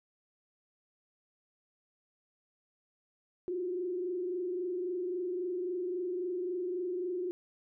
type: tone with frequency modulation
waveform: sine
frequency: 360 Hz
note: F#4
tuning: 47 cents flat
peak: -32 dBFS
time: 3.48-7.31 s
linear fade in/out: 0 ms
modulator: 23.7 Hz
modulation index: 0.68
effects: none